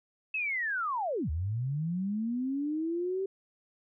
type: linear two-way sweep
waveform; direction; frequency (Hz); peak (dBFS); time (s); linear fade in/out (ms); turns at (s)
sine; down then up; 2637 to 72 to 391.5; -29; 0.34-3.26; 5; 1.3
effects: none

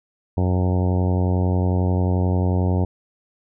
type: harmonic tone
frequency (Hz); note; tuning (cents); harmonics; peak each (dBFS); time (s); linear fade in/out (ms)
91.2; F#2; -24; 1 / 2 / 3 / 4 / 5 / 6 / 7 / 8 / 9 / 10; -18 / -24 / -28 / -30 / -32 / -34 / -35 / -36 / -37 / -38; 0.37-2.85; 5
effects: none

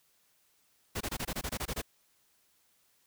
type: noise bursts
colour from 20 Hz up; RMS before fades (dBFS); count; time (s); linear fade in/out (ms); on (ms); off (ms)
pink; -35; 11; 0.95-1.818; 10; 58; 23
effects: white hiss -70 dBFS RMS until 3.06 s

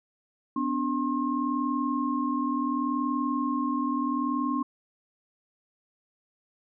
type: tone cluster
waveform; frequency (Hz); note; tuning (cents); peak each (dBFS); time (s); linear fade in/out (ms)
sine; 250.5 / 291.2 / 1070; B3 / D4 / C6; +25 / -15 / +38; -29 / -29 / -30; 0.56-4.63; 5
effects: none

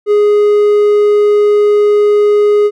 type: tone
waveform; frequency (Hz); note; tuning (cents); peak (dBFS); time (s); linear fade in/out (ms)
triangle; 415.3; G#4; 0; -4; 0.06-2.71; 50
effects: none

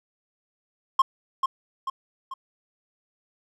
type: tone with echo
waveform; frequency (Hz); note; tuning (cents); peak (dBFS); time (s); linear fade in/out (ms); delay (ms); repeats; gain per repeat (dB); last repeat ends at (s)
triangle; 1066; C6; +32; -12; 0.99-1.02; 5; 440; 3; -6; 2.34
effects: none

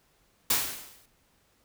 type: noise with exponential decay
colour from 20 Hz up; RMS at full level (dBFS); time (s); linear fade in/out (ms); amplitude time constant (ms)
white; -22; 0.5-1.06; 5; 120
effects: pink hiss -67 dBFS RMS until 1.64 s

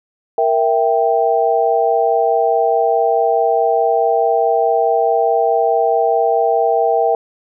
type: chord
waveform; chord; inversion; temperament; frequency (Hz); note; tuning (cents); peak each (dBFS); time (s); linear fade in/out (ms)
sine; E diminished; second; equal; 466.2 / 659.3 / 784; Bb4 / E5 / G5; 0 / 0 / 0; -16; 0.38-7.15; 2
effects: none

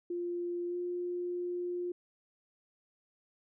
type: tone with pitch glide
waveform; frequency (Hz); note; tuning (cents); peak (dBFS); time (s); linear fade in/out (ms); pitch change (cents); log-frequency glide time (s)
sine; 349.2 to 353.9; F4 to F4; 0 to +23; -33; 0.1-1.92; 5; +23; 0.68-0.76
effects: none

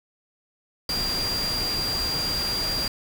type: tone in noise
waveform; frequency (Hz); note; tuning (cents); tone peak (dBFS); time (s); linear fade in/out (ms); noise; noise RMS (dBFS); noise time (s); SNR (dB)
sine; 4760; D8; +22; -25; 0.89-2.88; 2; pink; -31; 0.89-2.88; +3
effects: none

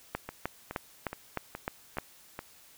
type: two click trains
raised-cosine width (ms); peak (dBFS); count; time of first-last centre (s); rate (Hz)
0.5; -22 / -16; 6 / 7; 0.29-2.391 / 0.15-1.985; 2.38 / 3.27
effects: white hiss -57 dBFS RMS until 2.77 s

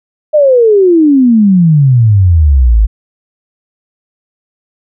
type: exponential sweep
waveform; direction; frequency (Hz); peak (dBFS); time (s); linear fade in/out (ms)
sine; down; 622.3 to 49.81; -3; 0.33-2.87; 20
effects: none

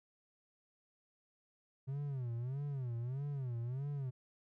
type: tone with vibrato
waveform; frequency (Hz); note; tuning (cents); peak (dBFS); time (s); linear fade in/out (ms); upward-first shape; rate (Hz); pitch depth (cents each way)
triangle; 129.9; C3; -12; -35; 1.87-4.11; 20; sine; 1.6; 190
effects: none

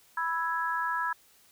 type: chord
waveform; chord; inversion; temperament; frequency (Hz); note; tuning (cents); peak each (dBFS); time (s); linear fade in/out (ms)
sine; E major; second; equal; 987.8 / 1318.5 / 1661.2; B5 / E6 / G#6; 0 / 0 / 0; -31 / -33 / -32; 0.17-1.13; 5
effects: white hiss -61 dBFS RMS until 1.51 s

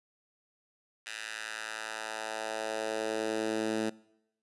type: tone with high-pass filter sweep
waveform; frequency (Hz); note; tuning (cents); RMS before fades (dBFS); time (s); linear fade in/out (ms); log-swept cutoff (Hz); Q
10% pulse; 109.8; A2; -3; -35; 1.06-3.9; 10; 2100 to 240; 1.5
effects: noise-tail reverb RT60 0.8 s tail -23 dB re dry + resampled to 24000 Hz

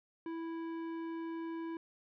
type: tone with tanh clipping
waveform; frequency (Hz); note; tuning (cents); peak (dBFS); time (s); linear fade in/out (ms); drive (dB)
triangle; 329.6; E4; 0; -40; 0.26-1.77; 2; 17
effects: none

